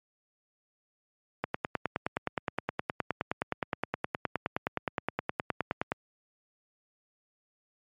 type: click train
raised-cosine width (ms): 0.5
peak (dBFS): -13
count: 44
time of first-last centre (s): 1.44-5.919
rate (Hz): 9.6
effects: high-pass 100 Hz 12 dB/octave + MP3 64 kbps